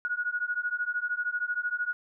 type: beating tone pair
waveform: sine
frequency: 1447 / 1460 Hz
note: F#6 / F#6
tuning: -39 / -24 cents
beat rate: 13 Hz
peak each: -31 dBFS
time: 0.05-1.93 s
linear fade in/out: 0 ms
effects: none